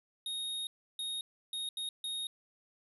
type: tone bursts at uneven times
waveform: square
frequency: 3729 Hz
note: A#7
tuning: in tune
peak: -36 dBFS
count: 5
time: 0.26-0.67 / 0.99-1.21 / 1.53-1.69 / 1.77-1.89 / 2.04-2.27 s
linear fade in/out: 2 ms
effects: resampled to 32000 Hz + 12-bit